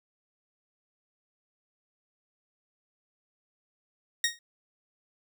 15% pulse tone with exponential decay, 1869 Hz, A#6, 4 cents sharp, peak -14 dBFS, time 4.24-4.39 s, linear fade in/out 2 ms, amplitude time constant 32 ms, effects none

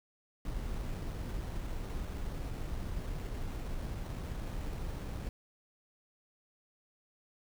brown noise with sample-and-hold, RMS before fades -38 dBFS, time 0.45-5.29 s, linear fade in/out 2 ms, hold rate 4900 Hz, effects none

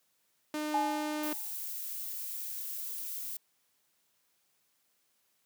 sawtooth tone, 303.1 Hz, D#4, 45 cents flat, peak -29 dBFS, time 0.54-1.33 s, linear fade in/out 2 ms
sine tone with exponential decay, 852 Hz, G#5, 44 cents sharp, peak -25 dBFS, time 0.74-1.53 s, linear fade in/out 5 ms, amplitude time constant 170 ms
violet noise, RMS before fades -39 dBFS, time 1.23-3.37 s, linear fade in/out 5 ms
effects white hiss -74 dBFS RMS until 5.45 s + high-pass 100 Hz 12 dB/octave

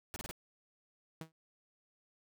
pink noise bursts, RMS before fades -43 dBFS, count 4, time 0.14-0.311 s, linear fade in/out 0 ms, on 21 ms, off 29 ms
sawtooth tone with exponential decay, 160.7 Hz, E3, 44 cents flat, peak -35 dBFS, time 1.21-1.32 s, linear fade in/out 2 ms, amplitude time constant 22 ms
effects none

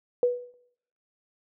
sine tone with exponential decay, 489.9 Hz, B4, 14 cents flat, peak -16 dBFS, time 0.23-0.54 s, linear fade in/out 1 ms, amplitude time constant 67 ms, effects noise-tail reverb RT60 0.8 s tail -22 dB re dry

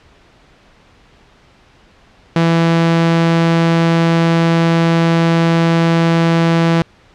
sawtooth tone, 166.3 Hz, E3, 16 cents sharp, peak -6 dBFS, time 2.36-6.82 s, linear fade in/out 2 ms, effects pink hiss -48 dBFS RMS until 7.14 s + low-pass 4000 Hz 12 dB/octave

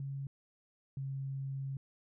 sine tone pair in turn, 137.7 / 135.88 Hz, C#3 / C#3, -11 / -34 cents, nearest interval unison, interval 23 cents, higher first, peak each -37 / -36 dBFS, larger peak second, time 0-0.27 / 0.97-1.77 s, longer second, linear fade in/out 2 ms, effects none

